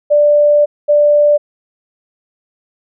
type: tone pair in turn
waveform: sine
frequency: 589 / 589 Hz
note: D5 / D5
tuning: +5 / +5 cents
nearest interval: unison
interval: 0 cents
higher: neither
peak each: -6 dBFS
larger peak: neither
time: 0.1-0.66 / 0.88-1.38 s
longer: first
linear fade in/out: 20 ms
effects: none